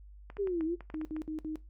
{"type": "clicks", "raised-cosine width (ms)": 0.5, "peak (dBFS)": -31, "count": 9, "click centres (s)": [0.301, 0.369, 0.473, 0.609, 0.807, 0.901, 0.944, 1.014, 1.165]}
{"type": "linear two-way sweep", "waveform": "sine", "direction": "down then up", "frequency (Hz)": [414.4, 311.1, 360.9], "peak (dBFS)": -29, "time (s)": [0.38, 0.76], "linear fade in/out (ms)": 20, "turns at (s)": 0.64}
{"type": "tone bursts", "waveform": "sine", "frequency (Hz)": 311.1, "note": "D#4", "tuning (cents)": 0, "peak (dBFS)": -34, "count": 4, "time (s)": [0.94, 1.557], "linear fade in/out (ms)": 0, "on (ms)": 110, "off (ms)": 59}
{"effects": ["noise-tail reverb RT60 0.2 s tail -18 dB re dry", "added 50 Hz sine -49 dBFS peak until 1.69 s"]}